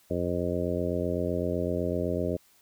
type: harmonic tone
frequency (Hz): 87.9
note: F2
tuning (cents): +12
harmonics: 1 / 2 / 3 / 4 / 5 / 6 / 7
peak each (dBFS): -34 / -34 / -34 / -34 / -34 / -34 / -34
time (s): 0.1-2.37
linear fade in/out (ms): 10
effects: white hiss -62 dBFS RMS until 2.61 s